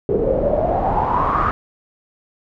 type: noise with low-pass filter sweep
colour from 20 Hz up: pink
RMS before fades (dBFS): -18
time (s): 0.09-1.51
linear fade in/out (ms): 0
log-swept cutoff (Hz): 430 to 1300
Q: 7.5
effects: none